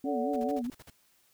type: tone with vibrato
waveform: sine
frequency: 260.2 Hz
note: C4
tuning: 9 cents flat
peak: -31 dBFS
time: 0.04-0.7 s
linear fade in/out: 2 ms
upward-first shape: sine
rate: 4.6 Hz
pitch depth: 170 cents each way
type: chord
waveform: sine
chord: D major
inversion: second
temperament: equal with one note detuned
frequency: 440 / 573.9 / 740 Hz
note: A4 / D5 / F#5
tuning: 0 / -40 / 0 cents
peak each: -34 dBFS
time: 0.04-0.62 s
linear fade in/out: 50 ms
type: noise bursts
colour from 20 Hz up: pink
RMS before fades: -50 dBFS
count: 8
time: 0.33-0.902 s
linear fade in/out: 5 ms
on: 33 ms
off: 44 ms
effects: white hiss -67 dBFS RMS until 1.33 s